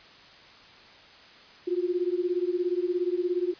sine beating tone pair, 349.2 / 366.2 Hz, F4 / F#4, 0 / -18 cents, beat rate 17 Hz, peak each -27 / -28 dBFS, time 1.67-3.54 s, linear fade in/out 10 ms, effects white hiss -51 dBFS RMS until 3.59 s + resampled to 11025 Hz

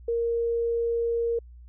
sine tone, 466.2 Hz, A#4, in tune, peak -23 dBFS, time 0.08-1.39 s, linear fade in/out 5 ms, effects added 60 Hz sine -44 dBFS peak until 1.68 s

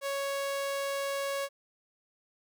sawtooth tone, 555 Hz, C#5, 2 cents sharp, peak -27 dBFS, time 0.01-1.49 s, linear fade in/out 50 ms, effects none

